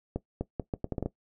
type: accelerating click train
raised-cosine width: 2 ms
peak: -17 dBFS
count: 9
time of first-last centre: 0.16-1.06 s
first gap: 250 ms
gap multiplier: 0.75
effects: noise-tail reverb RT60 0.1 s tail -17 dB re dry